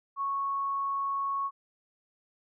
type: tone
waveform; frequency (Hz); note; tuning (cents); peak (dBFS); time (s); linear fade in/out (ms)
sine; 1105; C#6; -6; -28; 0.16-1.51; 50
effects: none